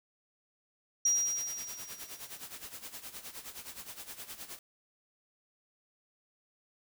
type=tone with exponential decay; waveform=sine; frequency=5720 Hz; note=F8; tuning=41 cents sharp; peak=-23 dBFS; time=1.05-2.43 s; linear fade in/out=5 ms; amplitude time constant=300 ms
type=noise with tremolo; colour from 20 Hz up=white; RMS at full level=-43 dBFS; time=1.06-4.59 s; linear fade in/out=2 ms; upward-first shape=sine; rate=9.6 Hz; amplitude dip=75%
effects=none